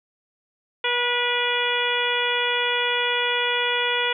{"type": "harmonic tone with a mistuned harmonic", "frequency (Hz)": 484, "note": "B4", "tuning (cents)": -35, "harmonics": [1, 2, 3, 4, 5, 6, 7], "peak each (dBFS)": [-28, -28, -28, -28, -28, -28, -28], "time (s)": [0.84, 4.13], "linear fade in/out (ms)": 5, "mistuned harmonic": 4, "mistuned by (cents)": 24, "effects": []}